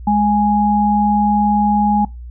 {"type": "tone pair together", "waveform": "sine", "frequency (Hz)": [208.4, 830.6], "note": ["G#3", "G#5"], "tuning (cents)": [6, 0], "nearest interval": "2 octaves", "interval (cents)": 2394, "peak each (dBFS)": -14, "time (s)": [0.07, 2.05], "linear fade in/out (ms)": 5, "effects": ["noise-tail reverb RT60 0.2 s tail -22 dB re dry", "added 60 Hz sine -29 dBFS peak until 2.3 s"]}